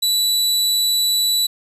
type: tone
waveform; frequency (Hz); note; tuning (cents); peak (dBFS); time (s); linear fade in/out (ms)
sawtooth; 3951; B7; 0; -12; 0.02-1.47; 10
effects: resampled to 32000 Hz + 8-bit